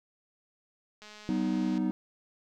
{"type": "click train", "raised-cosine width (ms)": 0.2, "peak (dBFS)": -32, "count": 161, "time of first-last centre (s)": [1.02, 1.778], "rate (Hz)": 211}
{"type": "chord", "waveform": "triangle", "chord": "G augmented", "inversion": "none", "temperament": "equal with one note detuned", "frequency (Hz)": [190.97, 246.9, 311.1], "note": ["G3", "B3", "D#4"], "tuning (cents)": [-45, 0, 0], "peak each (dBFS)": -29, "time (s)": [1.29, 1.91], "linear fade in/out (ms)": 0}
{"effects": []}